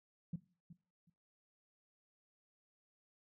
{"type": "tone with echo", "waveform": "sine", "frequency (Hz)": 170.4, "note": "F3", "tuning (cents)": -42, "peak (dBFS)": -36, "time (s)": [0.33, 0.36], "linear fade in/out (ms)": 5, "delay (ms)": 370, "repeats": 2, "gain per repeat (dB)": -15, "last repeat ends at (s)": 1.1, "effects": ["noise-tail reverb RT60 0.4 s tail -19 dB re dry", "tanh soft clip ceiling -32 dBFS"]}